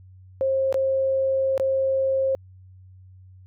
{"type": "tone with dropouts", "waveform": "sine", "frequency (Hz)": 534, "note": "C5", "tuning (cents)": 35, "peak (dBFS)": -19, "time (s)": [0.41, 2.35], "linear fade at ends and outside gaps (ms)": 0, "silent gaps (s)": [[0.726, 0.743], [1.578, 1.598]], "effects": ["added 93 Hz sine -45 dBFS peak until 3.46 s"]}